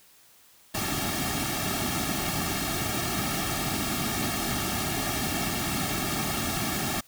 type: noise with comb filter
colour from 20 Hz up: pink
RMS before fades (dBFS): -29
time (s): 0.74-7.01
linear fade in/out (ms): 10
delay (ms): 2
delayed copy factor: -0.95
effects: white hiss -57 dBFS RMS until 7.07 s